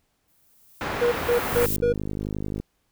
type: noise with exponential growth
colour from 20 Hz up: violet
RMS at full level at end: -26 dBFS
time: 0.28-1.76 s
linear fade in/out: 1 ms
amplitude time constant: 320 ms
type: low-pass noise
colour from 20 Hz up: white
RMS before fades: -29 dBFS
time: 0.81-1.66 s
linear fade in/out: 0 ms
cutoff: 1500 Hz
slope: 12 dB/octave
type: tone bursts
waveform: triangle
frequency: 480 Hz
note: B4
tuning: 49 cents flat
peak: -16 dBFS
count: 4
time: 1.01-1.93 s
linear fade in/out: 10 ms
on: 110 ms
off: 160 ms
type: click train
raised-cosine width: 3 ms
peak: -17 dBFS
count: 56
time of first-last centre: 1.53-2.6 s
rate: 51.4 Hz
effects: pink hiss -71 dBFS RMS until 2.91 s